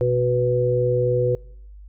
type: harmonic tone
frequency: 123.47 Hz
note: B2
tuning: in tune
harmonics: 1 / 3 / 4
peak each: -22 / -24 / -19 dBFS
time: 0.01-1.35 s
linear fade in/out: 0 ms
effects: noise-tail reverb RT60 0.7 s tail -26 dB re dry + added 50 Hz sine -39 dBFS peak until 1.88 s